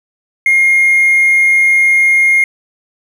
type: tone with hard clipping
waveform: triangle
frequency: 2133 Hz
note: C7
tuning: 33 cents sharp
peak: -7 dBFS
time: 0.46-2.44 s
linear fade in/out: 2 ms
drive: 4 dB
effects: none